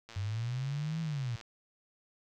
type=click train; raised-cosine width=0.2 ms; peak=-31 dBFS; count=153; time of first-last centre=0.09-1.412 s; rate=115 Hz
type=linear two-way sweep; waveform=sine; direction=up then down; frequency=94 to 164.8 to 112.6 Hz; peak=-32 dBFS; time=0.16-1.36 s; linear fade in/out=5 ms; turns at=1.01 s
effects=none